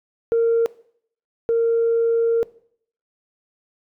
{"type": "tone pair in turn", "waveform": "sine", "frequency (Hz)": [461.1, 461.1], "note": ["A#4", "A#4"], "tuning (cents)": [-19, -19], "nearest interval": "unison", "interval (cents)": 0, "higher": "neither", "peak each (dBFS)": [-13, -14], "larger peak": "first", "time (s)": [[0.32, 0.66], [1.49, 2.43]], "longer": "second", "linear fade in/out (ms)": 0, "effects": ["noise-tail reverb RT60 0.6 s tail -20 dB re dry", "tanh soft clip ceiling -12 dBFS"]}